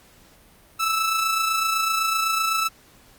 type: tone with amplitude modulation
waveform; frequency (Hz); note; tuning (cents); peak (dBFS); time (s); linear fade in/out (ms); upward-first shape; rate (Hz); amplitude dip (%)
sawtooth; 1315; E6; -5; -15; 0.79-2.69; 20; sine; 27.9; 40
effects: pink hiss -53 dBFS RMS until 3.18 s + Opus 48 kbps